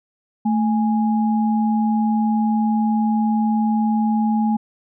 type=tone pair together; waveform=sine; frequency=220 / 829.2 Hz; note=A3 / G#5; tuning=0 / -3 cents; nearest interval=octave + major seventh; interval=2297 cents; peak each=-16 / -24 dBFS; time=0.45-4.57 s; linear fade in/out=10 ms; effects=none